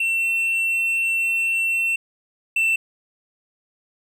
triangle tone pair in turn, 2701 / 2678 Hz, E7 / E7, +42 / +27 cents, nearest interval unison, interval 15 cents, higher first, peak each -17 / -15 dBFS, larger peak second, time 0-1.96 / 2.56-2.76 s, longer first, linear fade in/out 5 ms, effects none

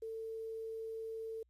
sine tone with quantisation, 446.9 Hz, A4, 27 cents sharp, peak -40 dBFS, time 0.02-1.43 s, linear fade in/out 5 ms, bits 11, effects added 60 Hz sine -70 dBFS peak until 1.49 s + resampled to 32000 Hz

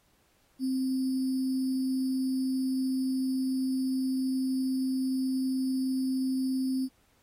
sine tone with sample-and-hold, 261.6 Hz, C4, in tune, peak -26 dBFS, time 0.59-6.89 s, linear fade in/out 50 ms, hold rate 4900 Hz, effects pink hiss -68 dBFS RMS until 7.22 s + AAC 48 kbps

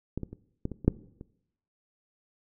clicks, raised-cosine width 3 ms, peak -18 / -21 / -28 / -17 / -24 / -25 / -6 / -29 dBFS, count 8, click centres 0.176 / 0.233 / 0.33 / 0.654 / 0.717 / 0.847 / 0.88 / 1.211 s, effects noise-tail reverb RT60 0.8 s tail -20 dB re dry

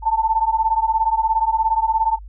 sine beating tone pair, 880 / 897 Hz, A5 / A5, 0 / +33 cents, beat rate 17 Hz, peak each -19 / -18 dBFS, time 0.02-2.19 s, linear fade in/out 50 ms, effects added 50 Hz sine -34 dBFS peak until 2.28 s

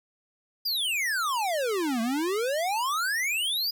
square exponential two-way sweep, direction down then up, 4978 to 220 to 4978 Hz, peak -26 dBFS, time 0.65-3.71 s, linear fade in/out 10 ms, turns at 2.01 s, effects none

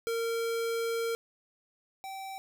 square tone pair in turn, 460 / 773.6 Hz, A#4 / G5, -23 / -23 cents, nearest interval major sixth, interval 900 cents, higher second, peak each -30 / -39 dBFS, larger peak first, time 0.07-1.15 / 2.04-2.38 s, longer first, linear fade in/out 0 ms, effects none

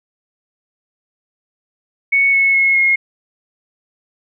sine tone with pitch steps, 2217 / 2195 / 2174 / 2153 Hz, C#7 / C#7 / C#7 / C7, 0 / -18 / -34 / +49 cents, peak -10 dBFS, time 2.12-2.96 s, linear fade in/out 10 ms, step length 210 ms, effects none

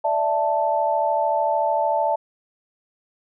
sine chord, D suspended second, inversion none, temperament just, 587.3 / 660.7 / 881 Hz, D5 / E5 / A5, 0 / +4 / +2 cents, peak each -24 / -23 / -21 dBFS, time 0.04-2.16 s, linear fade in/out 10 ms, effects none

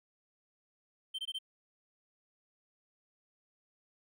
triangle tone bursts, 3119 Hz, G7, 9 cents flat, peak -34 dBFS, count 4, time 1.14-1.388 s, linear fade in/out 10 ms, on 47 ms, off 20 ms, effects none

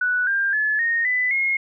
sine tone with pitch steps, 1480 / 1595.4 / 1719.8 / 1853.9 / 1998.5 / 2154 Hz, F#6 / G6 / A6 / A#6 / B6 / C7, 0 / +30 / -40 / -10 / +20 / +50 cents, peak -18 dBFS, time 0.01-1.57 s, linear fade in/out 5 ms, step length 260 ms, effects none

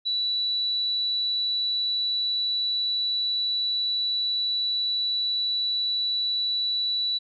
sine tone, 3946 Hz, B7, 2 cents flat, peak -23 dBFS, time 0.05-7.19 s, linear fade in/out 20 ms, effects none

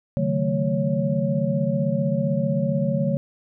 sine tone cluster, 139.1 / 154.9 / 186.2 / 221.5 / 555 Hz, C#3 / D#3 / F#3 / A3 / C#5, +6 / -7 / +11 / +12 / +2 cents, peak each -26 dBFS, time 0.17-3.17 s, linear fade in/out 0 ms, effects none

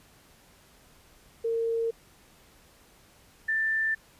sine tone pair in turn, 457.7 / 1775.6 Hz, A#4 / A6, -32 / +15 cents, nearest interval octave + major seventh, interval 2347 cents, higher second, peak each -25 / -24 dBFS, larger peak second, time 1.44-1.91 / 3.48-3.95 s, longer neither, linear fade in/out 10 ms, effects pink hiss -58 dBFS RMS until 4.19 s + resampled to 32000 Hz

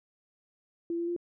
sine tone with pitch steps, 338.3 / 341.1 / 347 Hz, E4 / F4 / F4, +45 / -41 / -11 cents, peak -29 dBFS, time 0.9-1.164 s, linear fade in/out 2 ms, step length 88 ms, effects none

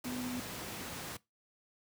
sine tone in noise, 249.1 Hz, B3, 15 cents sharp, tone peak -37 dBFS, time 0.05-0.4 s, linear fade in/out 5 ms, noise pink, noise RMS -42 dBFS, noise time 0.04-1.17 s, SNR +2 dB, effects noise-tail reverb RT60 0.2 s tail -21 dB re dry + high-pass 100 Hz 12 dB/octave

